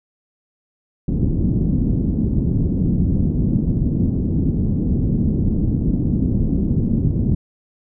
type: low-pass noise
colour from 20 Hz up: white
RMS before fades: -18 dBFS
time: 1.08-7.35 s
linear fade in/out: 2 ms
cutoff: 250 Hz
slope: 24 dB/octave
effects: none

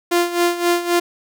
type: tone with tremolo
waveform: sawtooth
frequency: 347.6 Hz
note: F4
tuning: 8 cents flat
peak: -9 dBFS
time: 0.11-1 s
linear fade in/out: 10 ms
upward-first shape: sine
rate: 3.8 Hz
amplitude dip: 75%
effects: none

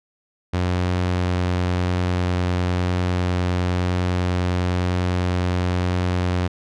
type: tone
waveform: sawtooth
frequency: 89.9 Hz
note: F#2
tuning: 49 cents flat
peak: -15 dBFS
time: 0.53-6.48 s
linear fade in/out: 10 ms
effects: low-pass 5000 Hz 12 dB/octave

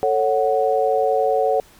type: chord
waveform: sine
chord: F# minor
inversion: first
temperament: just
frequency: 444 / 555 / 740 Hz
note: A4 / C#5 / F#5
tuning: +16 / +2 / 0 cents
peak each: -20 dBFS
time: 0.03-1.6 s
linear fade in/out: 0 ms
effects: pink hiss -50 dBFS RMS until 1.79 s

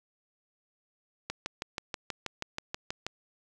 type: click train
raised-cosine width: 0.2 ms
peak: -16 dBFS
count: 12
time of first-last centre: 1.3-3.066 s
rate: 6.23 Hz
effects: none

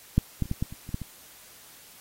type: clicks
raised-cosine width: 5 ms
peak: -7 / -13 / -29 / -15 / -14 / -27 / -26 / -16 / -22 dBFS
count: 9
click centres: 0.18 / 0.423 / 0.456 / 0.514 / 0.625 / 0.725 / 0.891 / 0.944 / 1.017 s
effects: white hiss -51 dBFS RMS until 2 s + AAC 48 kbps

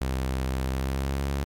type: tone with pitch glide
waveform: sawtooth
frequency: 65.41 to 69.06 Hz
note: C2 to C#2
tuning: 0 to -6 cents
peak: -22 dBFS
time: 0.01-1.44 s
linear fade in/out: 0 ms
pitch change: +94 cents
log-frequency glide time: 0.66-1.25 s
effects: AAC 64 kbps

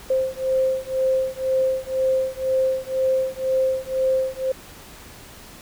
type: beating tone pair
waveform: sine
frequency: 523 / 525 Hz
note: C5 / C5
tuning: -1 / +6 cents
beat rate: 2 Hz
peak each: -22 dBFS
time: 0.1-4.52 s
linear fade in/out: 5 ms
effects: pink hiss -43 dBFS RMS until 5.61 s

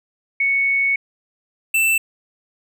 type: tone pair in turn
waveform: sine / square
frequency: 2217 / 2663 Hz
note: C#7 / E7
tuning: 0 / +17 cents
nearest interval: minor third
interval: 317 cents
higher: second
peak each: -15 dBFS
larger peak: neither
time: 0.4-0.96 / 1.74-1.98 s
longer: first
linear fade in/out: 5 ms
effects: none

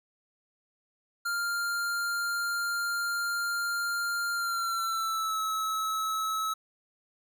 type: tone with pitch glide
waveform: square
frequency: 1396.9 to 1295.8 Hz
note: F6 to E6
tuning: 0 to -30 cents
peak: -29 dBFS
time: 1.25-6.54 s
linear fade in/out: 10 ms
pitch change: -130 cents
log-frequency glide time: 4.33-5.42 s
effects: none

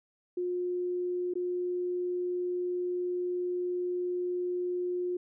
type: tone with dropouts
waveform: sine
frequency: 357.7 Hz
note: F4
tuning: 41 cents sharp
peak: -29 dBFS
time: 0.37-5.17 s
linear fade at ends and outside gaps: 5 ms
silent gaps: 1.338-1.354 s
effects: none

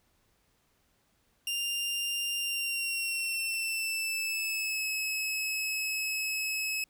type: tone with pitch glide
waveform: sawtooth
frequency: 2794 to 2577 Hz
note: F7 to E7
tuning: 0 to -40 cents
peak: -27 dBFS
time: 1.47-6.84 s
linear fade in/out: 2 ms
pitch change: -140 cents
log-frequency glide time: 2.38-4.88 s
effects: pink hiss -71 dBFS RMS until 6.89 s

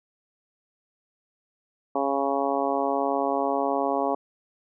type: harmonic tone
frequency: 138.59 Hz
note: C#3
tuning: in tune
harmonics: 2 / 3 / 4 / 5 / 6 / 7 / 8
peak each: -30 / -30 / -29 / -28 / -30 / -33 / -33 dBFS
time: 1.95-4.15 s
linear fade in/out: 5 ms
effects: none

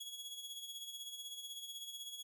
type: tone with tremolo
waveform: sawtooth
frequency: 3343 Hz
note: G#7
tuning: 11 cents sharp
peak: -40 dBFS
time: 0-2.23 s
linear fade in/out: 10 ms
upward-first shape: sine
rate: 16 Hz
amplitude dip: 55%
effects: none

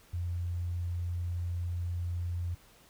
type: tone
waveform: sine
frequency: 87.31 Hz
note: F2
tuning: in tune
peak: -31 dBFS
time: 0.13-2.55 s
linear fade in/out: 10 ms
effects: pink hiss -60 dBFS RMS until 2.89 s

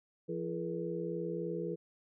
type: tone cluster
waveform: sine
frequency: 170.6 / 338.7 / 422.1 / 481.9 Hz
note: F3 / E4 / G#4 / B4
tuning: -40 / +47 / +28 / -43 cents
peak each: -40 / -40 / -40 / -40 dBFS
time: 0.28-1.76 s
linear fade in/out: 20 ms
effects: none

